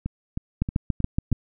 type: two click trains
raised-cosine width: 5 ms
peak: -9 / -15 dBFS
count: 6 / 5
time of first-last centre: 0.62-1.326 / 0.06-1.318 s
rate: 7.08 / 3.18 Hz
effects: none